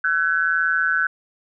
sine tone with amplitude modulation, 1511 Hz, F#6, 36 cents sharp, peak -13 dBFS, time 0.04-1.07 s, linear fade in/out 5 ms, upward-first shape sine, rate 161 Hz, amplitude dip 90%, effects none

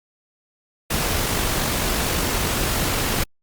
pink noise with amplitude modulation, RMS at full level -21 dBFS, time 0.9-3.24 s, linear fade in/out 10 ms, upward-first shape sine, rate 49.1 Hz, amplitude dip 25%, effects Opus 48 kbps

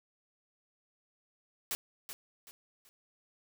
white noise with echo, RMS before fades -35 dBFS, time 1.71-1.75 s, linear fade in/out 0 ms, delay 380 ms, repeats 3, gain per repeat -9 dB, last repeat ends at 2.89 s, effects none

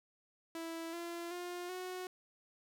sawtooth tone with pitch steps, 329.6 / 341.6 / 354.1 / 367 Hz, E4 / F4 / F4 / F#4, 0 / -38 / +24 / -14 cents, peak -37 dBFS, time 0.55-2.07 s, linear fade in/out 2 ms, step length 380 ms, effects none

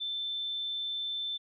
sine tone, 3540 Hz, A7, 10 cents sharp, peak -32 dBFS, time 0-1.38 s, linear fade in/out 20 ms, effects none

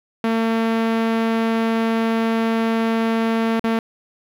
sawtooth tone with dropouts, 226.2 Hz, A3, 48 cents sharp, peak -13 dBFS, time 0.24-3.79 s, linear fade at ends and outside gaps 2 ms, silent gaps 3.596-3.641 s, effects low-pass 3000 Hz 12 dB/octave + 8-bit

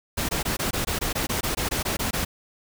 pink noise bursts, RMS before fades -26 dBFS, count 15, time 0.17-2.25 s, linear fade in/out 10 ms, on 120 ms, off 20 ms, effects none

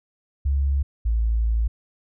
sine tone pair in turn, 69.3 / 55.99 Hz, C#2 / A1, 0 / +31 cents, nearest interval major third, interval 369 cents, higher first, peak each -18 dBFS, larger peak neither, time 0.45-0.83 / 1.05-1.68 s, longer second, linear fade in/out 10 ms, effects none

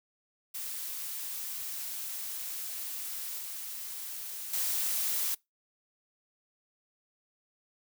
blue noise with level steps, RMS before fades -38 / -40 / -31 dBFS, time 0.54-5.35 s, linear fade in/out 10 ms, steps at 3.38 / 4.53 s, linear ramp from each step 5 ms, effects noise-tail reverb RT60 0.2 s tail -25 dB re dry

